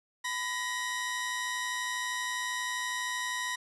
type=tone pair together; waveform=sawtooth; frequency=1002 / 1891.5 Hz; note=B5 / A#6; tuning=+25 / +25 cents; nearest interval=major seventh; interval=1100 cents; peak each=-32 / -30 dBFS; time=0.24-3.56 s; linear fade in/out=10 ms; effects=resampled to 24000 Hz + 10-bit